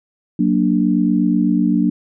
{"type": "chord", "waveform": "sine", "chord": "Gb augmented", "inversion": "none", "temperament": "equal", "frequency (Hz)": [185, 233.1, 293.7], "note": ["Gb3", "Bb3", "D4"], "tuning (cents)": [0, 0, 0], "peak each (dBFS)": -17, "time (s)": [0.39, 1.9], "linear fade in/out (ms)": 5, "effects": []}